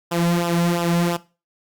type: tone with flanger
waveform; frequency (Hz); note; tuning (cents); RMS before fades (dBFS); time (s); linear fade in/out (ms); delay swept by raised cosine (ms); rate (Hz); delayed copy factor
sawtooth; 171.7; F3; -29; -20; 0.11-1.17; 10; 0.46 to 2.66; 2.9; -0.7
effects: noise-tail reverb RT60 0.3 s tail -18 dB re dry + Opus 48 kbps